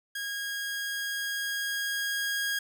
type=tone with level ramp; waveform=sawtooth; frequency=1636 Hz; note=G#6; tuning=26 cents flat; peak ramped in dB=-29 to -24 dBFS; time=0.15-2.59 s; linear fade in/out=5 ms; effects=none